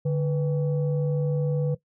sine tone pair together, 146.83 / 493.9 Hz, D3 / B4, 0 / 0 cents, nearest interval octave + major sixth, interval 2100 cents, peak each -21 / -27 dBFS, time 0.05-1.75 s, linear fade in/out 10 ms, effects noise-tail reverb RT60 0.1 s tail -17 dB re dry + tanh soft clip ceiling -17 dBFS

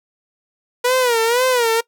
sawtooth tone with vibrato, 482.2 Hz, B4, 41 cents flat, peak -10 dBFS, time 0.84-1.81 s, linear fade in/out 10 ms, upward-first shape sine, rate 2 Hz, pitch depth 120 cents each way, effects noise-tail reverb RT60 0.1 s tail -22 dB re dry

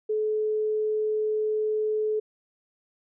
sine tone, 429.7 Hz, A4, 41 cents flat, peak -23 dBFS, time 0.09-2.2 s, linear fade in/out 10 ms, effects none

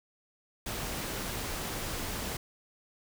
pink noise, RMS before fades -36 dBFS, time 0.66-2.37 s, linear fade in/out 5 ms, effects none

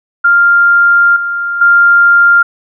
sine tone with level steps, 1396.9 Hz, F6, in tune, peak -4 / -13 / -3 dBFS, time 0.24-2.43 s, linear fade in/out 10 ms, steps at 1.16 / 1.61 s, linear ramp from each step 5 ms, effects none

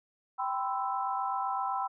sine chord, C major seventh, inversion second, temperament equal with one note detuned, 784 / 998.7 / 1046.5 / 1318.5 Hz, G5 / B5 / C6 / E6, 0 / +19 / 0 / 0 cents, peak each -33 / -34 / -39 / -36 dBFS, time 0.38-1.88 s, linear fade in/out 20 ms, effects none

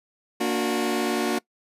sawtooth chord, Bb augmented, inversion none, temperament just, 233.1 / 291.4 / 364.2 Hz, Bb3 / D4 / F#4, 0 / -13 / -27 cents, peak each -23 / -24 / -22 dBFS, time 0.4-1.39 s, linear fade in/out 10 ms, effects noise-tail reverb RT60 0.1 s tail -22 dB re dry + resampled to 32000 Hz

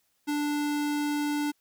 square tone, 293.7 Hz, D4, in tune, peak -27 dBFS, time 0.27-1.52 s, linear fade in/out 20 ms, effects white hiss -72 dBFS RMS until 1.6 s

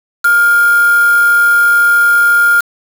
sine tone with quantisation, 1407 Hz, F6, 12 cents sharp, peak -6 dBFS, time 0.24-2.61 s, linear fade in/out 10 ms, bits 3, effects none

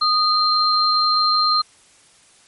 sine tone pair together, 1238 / 4167 Hz, D#6 / C8, -9 / -8 cents, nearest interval octave + major sixth, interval 2101 cents, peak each -17 dBFS, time 0.01-1.62 s, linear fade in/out 10 ms, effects white hiss -52 dBFS RMS until 2.47 s + MP3 48 kbps

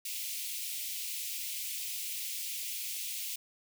white high-pass noise, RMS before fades -38 dBFS, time 0.05-3.36 s, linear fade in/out 5 ms, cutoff 2200 Hz, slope 48 dB/octave, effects none

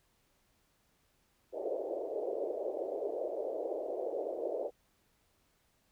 white band-pass noise, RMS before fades -37 dBFS, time 1.52-4.71 s, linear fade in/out 50 ms, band 360 to 630 Hz, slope 48 dB/octave, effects pink hiss -73 dBFS RMS until 5.91 s

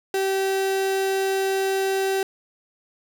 35% pulse tone, 386.1 Hz, G4, 26 cents flat, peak -19 dBFS, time 0.14-2.23 s, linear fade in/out 2 ms, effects none

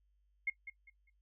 sine tone with echo, 2147 Hz, C7, 44 cents sharp, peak -31 dBFS, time 0.47-0.5 s, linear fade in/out 5 ms, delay 200 ms, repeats 3, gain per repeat -12 dB, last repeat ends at 1.1 s, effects noise-tail reverb RT60 0.1 s tail -17 dB re dry + added 50 Hz sine -70 dBFS peak until 1.21 s

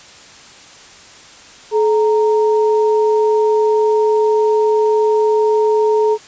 sine tone pair together, 429.1 / 927.8 Hz, A4 / A#5, -43 / -8 cents, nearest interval octave + minor second, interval 1335 cents, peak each -11 / -19 dBFS, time 1.71-6.18 s, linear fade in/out 50 ms, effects white hiss -40 dBFS RMS until 6.27 s + resampled to 16000 Hz

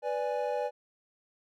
triangle chord, G# diminished, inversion first, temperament equal, 493.9 / 587.3 / 830.6 Hz, B4 / D5 / G#5, 0 / 0 / 0 cents, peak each -31 / -31 / -33 dBFS, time 0.02-0.71 s, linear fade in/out 50 ms, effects none

